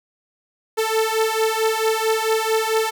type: beating tone pair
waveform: sawtooth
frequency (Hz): 440 / 444.5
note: A4 / A4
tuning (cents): 0 / +18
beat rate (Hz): 4.5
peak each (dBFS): -17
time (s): 0.77-2.91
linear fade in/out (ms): 20
effects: none